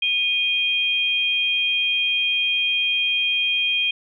sine tone pair together, 2473 / 3208 Hz, D#7 / G7, -11 / +39 cents, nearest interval perfect fourth, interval 450 cents, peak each -21 dBFS, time 0.02-3.91 s, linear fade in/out 5 ms, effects none

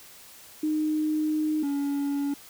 sine / triangle tone pair in turn, 307.7 / 283.1 Hz, D#4 / C#4, -19 / +37 cents, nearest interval minor second, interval 144 cents, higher first, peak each -23 dBFS, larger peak neither, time 0.63-1.63 / 1.63-2.34 s, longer first, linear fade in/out 5 ms, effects white hiss -49 dBFS RMS until 2.49 s

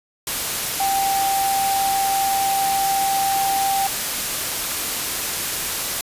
sine tone in noise, 784 Hz, G5, in tune, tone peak -18 dBFS, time 0.8-3.87 s, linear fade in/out 2 ms, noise white, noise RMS -24 dBFS, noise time 0.27-6.01 s, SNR +3 dB, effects resampled to 32000 Hz

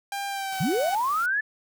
sawtooth tone with pitch glide, 797 to 747.9 Hz, G5 to F#5, +28 to +18 cents, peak -25 dBFS, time 0.12-0.95 s, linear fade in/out 2 ms, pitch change -110 cents, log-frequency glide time 0.28-0.75 s
white noise, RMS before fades -42 dBFS, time 0.52-1.26 s, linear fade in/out 2 ms
sine linear sweep, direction up, 120 to 1760 Hz, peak -22 dBFS, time 0.6-1.41 s, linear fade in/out 10 ms
effects none

